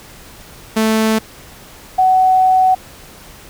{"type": "tone pair in turn", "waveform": ["sawtooth", "sine"], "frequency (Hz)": [220, 748.6], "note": ["A3", "F#5"], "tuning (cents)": [0, 20], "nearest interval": "octave + major sixth", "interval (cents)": 2120, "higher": "second", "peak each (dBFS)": -8, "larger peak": "neither", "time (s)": [[0.76, 1.19], [1.98, 2.75]], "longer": "second", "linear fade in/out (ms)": 10, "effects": ["pink hiss -39 dBFS RMS until 3.49 s"]}